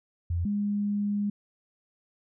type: tone pair in turn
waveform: sine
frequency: 86.1 / 204.8 Hz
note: F2 / G#3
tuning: -24 / -24 cents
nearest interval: octave + minor third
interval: 1500 cents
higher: second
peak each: -25 dBFS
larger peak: neither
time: 0.3-0.45 / 0.45-1.3 s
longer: second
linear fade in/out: 5 ms
effects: none